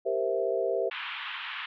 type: chord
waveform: sine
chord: C dominant seventh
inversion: second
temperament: equal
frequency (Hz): 392 / 466.2 / 523.3 / 659.3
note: G4 / Bb4 / C5 / E5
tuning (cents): 0 / 0 / 0 / 0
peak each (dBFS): -31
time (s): 0.05-0.9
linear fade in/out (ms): 20
type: band-pass noise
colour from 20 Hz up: white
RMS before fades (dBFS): -37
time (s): 0.91-1.66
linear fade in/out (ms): 5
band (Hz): 940 to 3300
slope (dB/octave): 48
effects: none